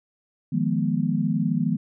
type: chord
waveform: sine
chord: F half-diminished seventh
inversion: third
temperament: equal with one note detuned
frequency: 155.56 / 174.61 / 207.7 / 242.7 Hz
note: Eb3 / F3 / Ab3 / Cb4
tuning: 0 / 0 / 0 / -30 cents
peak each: -26 dBFS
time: 0.52-1.77 s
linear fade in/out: 10 ms
effects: none